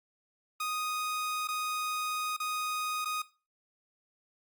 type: tone with dropouts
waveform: sawtooth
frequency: 1244.5 Hz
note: D#6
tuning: in tune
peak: -28 dBFS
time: 0.6-3.22 s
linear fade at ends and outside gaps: 5 ms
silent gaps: 1.474-1.485 / 2.366-2.4 / 3.047-3.055 s
effects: noise-tail reverb RT60 0.3 s tail -17 dB re dry + Opus 48 kbps